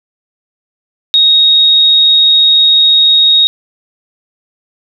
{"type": "tone", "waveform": "sine", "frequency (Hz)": 3754, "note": "A#7", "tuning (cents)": 11, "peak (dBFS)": -4, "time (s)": [1.14, 3.47], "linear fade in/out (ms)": 0, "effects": []}